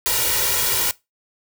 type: noise with comb filter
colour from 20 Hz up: white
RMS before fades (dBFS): -20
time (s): 0.06-0.91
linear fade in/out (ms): 0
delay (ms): 2.1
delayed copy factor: +0.8
effects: noise-tail reverb RT60 0.2 s tail -20 dB re dry